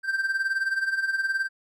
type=tone with tremolo; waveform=triangle; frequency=1568 Hz; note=G6; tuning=in tune; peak=-19 dBFS; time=0.03-1.49 s; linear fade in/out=50 ms; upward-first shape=sine; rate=19 Hz; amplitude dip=70%; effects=none